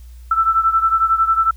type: beating tone pair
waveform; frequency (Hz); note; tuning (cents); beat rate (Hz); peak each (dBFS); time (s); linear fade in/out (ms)
sine; 1325 / 1336; E6 / E6; +9 / +23; 11; -14 / -18; 0.31-1.51; 5
effects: added 60 Hz sine -35 dBFS peak until 1.56 s + white hiss -55 dBFS RMS until 1.56 s